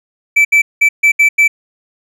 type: tone bursts at uneven times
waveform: triangle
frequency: 2319 Hz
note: D7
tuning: 22 cents flat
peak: -4 dBFS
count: 6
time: 0.36-0.45 / 0.52-0.62 / 0.81-0.89 / 1.03-1.12 / 1.19-1.29 / 1.38-1.48 s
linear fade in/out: 10 ms
effects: none